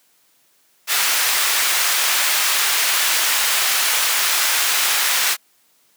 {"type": "high-pass noise", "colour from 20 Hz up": "pink", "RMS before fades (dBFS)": -18, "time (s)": [0.87, 5.37], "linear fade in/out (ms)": 50, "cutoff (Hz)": 1400, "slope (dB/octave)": 12, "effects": ["white hiss -59 dBFS RMS until 5.96 s", "high-pass 150 Hz 12 dB/octave"]}